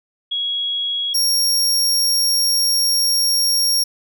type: tone pair in turn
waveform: sine / sawtooth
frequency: 3322 / 5569 Hz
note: G#7 / F8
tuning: 0 / -6 cents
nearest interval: major sixth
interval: 894 cents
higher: second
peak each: -19 / -12 dBFS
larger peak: second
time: 0.31-1.14 / 1.14-3.84 s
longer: second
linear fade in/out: 10 ms
effects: none